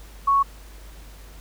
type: tone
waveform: sine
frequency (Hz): 1108.7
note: C#6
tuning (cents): 0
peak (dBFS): -15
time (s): 0.27-0.43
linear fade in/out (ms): 10
effects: added 50 Hz sine -41 dBFS peak until 1.4 s + pink hiss -49 dBFS RMS until 1.4 s